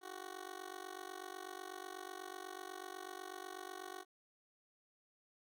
15% pulse tone with amplitude modulation, 372.5 Hz, F#4, 12 cents sharp, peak -36 dBFS, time 0.01-4.05 s, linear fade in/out 50 ms, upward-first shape sine, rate 48.1 Hz, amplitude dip 95%, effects none

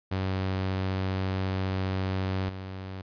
sawtooth tone with level steps, 94.7 Hz, F#2, 41 cents sharp, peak -23 / -32 dBFS, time 0.11-3.02 s, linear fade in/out 10 ms, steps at 2.49 s, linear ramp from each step 2 ms, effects resampled to 11025 Hz

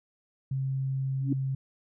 sine tone, 134 Hz, C3, 42 cents sharp, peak -27 dBFS, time 0.51-1.55 s, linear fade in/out 5 ms
sine tone with exponential growth, 277.1 Hz, C#4, 1 cent flat, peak -21 dBFS, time 1.2-1.33 s, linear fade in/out 5 ms, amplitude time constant 28 ms
effects none

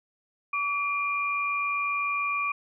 sine tone pair together, 1147.1 / 2400 Hz, D6 / D7, -41 / +37 cents, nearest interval octave + minor second, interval 1278 cents, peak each -28 dBFS, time 0.53-2.52 s, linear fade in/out 5 ms, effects none

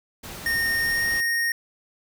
pink noise, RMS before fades -37 dBFS, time 0.23-1.21 s, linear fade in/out 10 ms
square tone with pitch glide, 1841 to 1857 Hz, A#6 to A#6, -22 to -7 cents, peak -22 dBFS, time 0.46-1.52 s, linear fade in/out 2 ms, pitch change +15 cents, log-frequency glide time 0.84-1.03 s
effects none

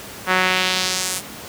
sawtooth tone with band-pass filter sweep, 185 Hz, F#3, in tune, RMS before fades -20 dBFS, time 0.26-1.22 s, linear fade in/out 50 ms, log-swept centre 1500 to 10000 Hz, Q 1.3, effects pink hiss -35 dBFS RMS until 1.48 s + high-pass 100 Hz 12 dB/octave

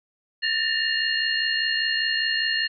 sine tone cluster, 1772 / 1837 / 2822 / 4269 Hz, A6 / A#6 / F7 / C8, +12 / -26 / +17 / +34 cents, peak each -27 dBFS, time 0.42-2.68 s, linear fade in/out 20 ms, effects none

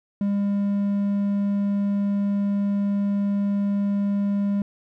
triangle tone, 201.3 Hz, G3, 46 cents sharp, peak -18 dBFS, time 0.21-4.62 s, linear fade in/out 2 ms, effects none

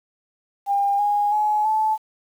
sine tone with pitch steps, 802 / 823.6 / 845.8 / 868.5 Hz, G5 / G#5 / G#5 / A5, +39 / -15 / +31 / -23 cents, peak -17 dBFS, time 0.66-1.98 s, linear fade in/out 50 ms, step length 330 ms, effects 8-bit

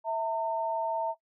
sine tone pair together, 654 / 908 Hz, E5 / A#5, -14 / -46 cents, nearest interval tritone, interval 568 cents, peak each -31 / -29 dBFS, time 0.04-1.15 s, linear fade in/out 50 ms, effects noise-tail reverb RT60 0.1 s tail -19 dB re dry

